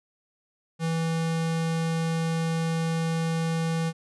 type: tone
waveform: square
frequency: 163.8 Hz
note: E3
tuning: 11 cents flat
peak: -25 dBFS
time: 0.79-3.93 s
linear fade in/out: 50 ms
effects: resampled to 24000 Hz